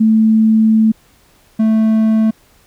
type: tone pair in turn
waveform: sine / triangle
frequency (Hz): 220 / 220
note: A3 / A3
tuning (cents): 0 / 0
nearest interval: unison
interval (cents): 0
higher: neither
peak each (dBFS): -7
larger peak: neither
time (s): 0-0.92 / 1.59-2.31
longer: first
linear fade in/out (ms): 10
effects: pink hiss -51 dBFS RMS until 2.66 s